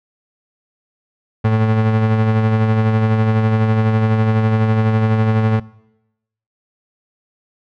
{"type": "tone with tremolo", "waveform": "35% pulse", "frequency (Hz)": 110, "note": "A2", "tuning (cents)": 0, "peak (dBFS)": -9, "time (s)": [1.44, 5.6], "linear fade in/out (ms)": 10, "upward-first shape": "sine", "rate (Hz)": 12, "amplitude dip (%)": 35, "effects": ["noise-tail reverb RT60 0.9 s tail -22 dB re dry", "low-pass 2000 Hz 12 dB/octave"]}